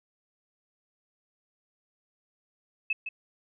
sine tone with echo, 2600 Hz, E7, 24 cents flat, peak -24 dBFS, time 2.9-2.93 s, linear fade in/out 5 ms, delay 160 ms, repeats 1, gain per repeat -8 dB, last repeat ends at 3.09 s, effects none

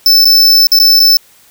square tone with dropouts, 5280 Hz, E8, 2 cents sharp, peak -4 dBFS, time 0.06-1.17 s, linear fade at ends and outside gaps 1 ms, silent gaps 0.246-0.254 / 0.67-0.718 / 0.79-0.799 / 0.995-1.001 s, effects white hiss -45 dBFS RMS until 1.5 s

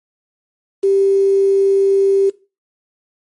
sine tone with quantisation, 392 Hz, G4, in tune, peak -10 dBFS, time 0.83-2.3 s, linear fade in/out 10 ms, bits 6, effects noise-tail reverb RT60 0.3 s tail -19 dB re dry + MP3 48 kbps

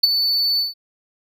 triangle tone with ADSR envelope, 4491 Hz, C#8, 22 cents sharp, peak -6 dBFS, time 0.03-0.74 s, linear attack 9 ms, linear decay 19 ms, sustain -9 dB, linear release 150 ms, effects none

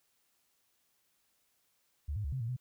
sine tone with pitch steps, 72.9 / 104.5 / 70 / 131.4 / 114.3 / 125.9 Hz, D2 / G#2 / C#2 / C3 / A#2 / B2, -12 / +11 / +18 / +8 / -34 / +34 cents, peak -33 dBFS, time 2.08-2.566 s, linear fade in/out 10 ms, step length 81 ms, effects white hiss -75 dBFS RMS until 2.6 s

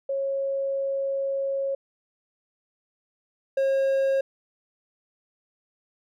sine / triangle tone pair in turn, 547 / 540.7 Hz, C#5 / C#5, -23 / -43 cents, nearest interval unison, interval 20 cents, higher first, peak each -24 / -18 dBFS, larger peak second, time 0.09-1.75 / 3.57-4.21 s, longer first, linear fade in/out 5 ms, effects none

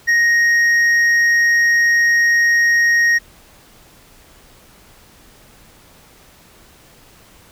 sine tone with hard clipping, 1871 Hz, A#6, 6 cents sharp, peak -12 dBFS, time 0.07-3.19 s, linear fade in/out 20 ms, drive 4 dB, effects pink hiss -47 dBFS RMS until 7.51 s

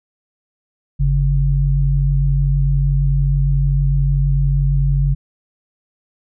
sine tone pair together, 48.82 / 140 Hz, G1 / C#3, -6 / +18 cents, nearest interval octave + tritone, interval 1824 cents, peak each -15 dBFS, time 0.99-5.15 s, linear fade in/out 20 ms, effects none

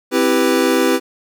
square chord, C major seventh, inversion none, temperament equal, 261.6 / 329.6 / 392 / 493.9 Hz, C4 / E4 / G4 / B4, 0 / 0 / 0 / 0 cents, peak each -19 dBFS, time 0.11-1 s, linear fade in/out 50 ms, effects none

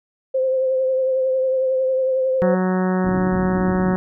sine tone with vibrato, 522 Hz, C5, 4 cents flat, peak -16 dBFS, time 0.34-2.55 s, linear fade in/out 10 ms, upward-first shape triangle, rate 11 Hz, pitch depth 30 cents each way
harmonic tone, 185 Hz, F#3, in tune, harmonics 1 / 2 / 3 / 4 / 5 / 6 / 7 / 8 / 9 / 10, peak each -18 / -24 / -28 / -30 / -32 / -34 / -35 / -36 / -37 / -38 dBFS, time 2.42-3.96 s, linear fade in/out 0 ms
white low-pass noise, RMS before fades -28 dBFS, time 3.04-3.94 s, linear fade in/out 2 ms, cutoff 330 Hz, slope 96 dB/octave
effects none

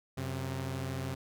sawtooth tone pair together, 92.5 / 132.33 Hz, F#2 / C3, 0 / +20 cents, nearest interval tritone, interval 620 cents, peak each -35 / -32 dBFS, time 0.17-1.15 s, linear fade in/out 10 ms, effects none

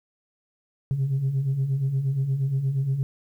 sine beating tone pair, 129 / 137.5 Hz, C3 / C#3, -24 / -14 cents, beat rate 8.5 Hz, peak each -28 / -21 dBFS, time 0.91-3.03 s, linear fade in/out 0 ms, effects tanh soft clip ceiling -18 dBFS + 10-bit

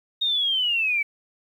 sine linear sweep, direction down, 3729 to 2264 Hz, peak -20 dBFS, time 0.21-1.03 s, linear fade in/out 10 ms, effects 9-bit

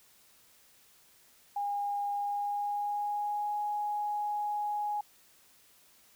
sine tone with pitch glide, 813 to 832 Hz, G#5 to G#5, -37 to +3 cents, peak -30 dBFS, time 1.56-5.01 s, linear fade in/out 5 ms, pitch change +40 cents, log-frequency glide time 2.13-3.56 s, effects white hiss -62 dBFS RMS until 6.15 s

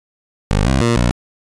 15% pulse tone with pitch steps, 50.5 / 66.1 / 117.6 / 59.9 Hz, G#1 / C2 / A#2 / A#1, -48 / +18 / +16 / +48 cents, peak -6 dBFS, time 0.51-1.11 s, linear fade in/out 0 ms, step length 150 ms, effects resampled to 22050 Hz

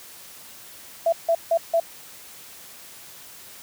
sine tone bursts, 667 Hz, E5, 20 cents sharp, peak -16 dBFS, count 4, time 1.06-1.8 s, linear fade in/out 5 ms, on 65 ms, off 160 ms, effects white hiss -44 dBFS RMS until 3.62 s + high-pass 60 Hz 12 dB/octave

